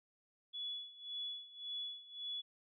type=tone with tremolo; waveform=sine; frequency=3409 Hz; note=G#7; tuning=45 cents sharp; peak=-39 dBFS; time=0.53-2.42 s; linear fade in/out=20 ms; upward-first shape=sine; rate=1.8 Hz; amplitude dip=85%; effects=none